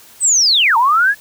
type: linear two-way sweep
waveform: sine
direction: down then up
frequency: 8372 to 880 to 1731 Hz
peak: -9 dBFS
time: 0.2-1.15 s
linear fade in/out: 50 ms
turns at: 0.77 s
effects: white hiss -43 dBFS RMS until 1.2 s